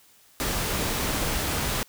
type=noise; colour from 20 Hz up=pink; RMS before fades=-27 dBFS; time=0.4-1.83 s; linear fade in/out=0 ms; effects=white hiss -57 dBFS RMS until 1.88 s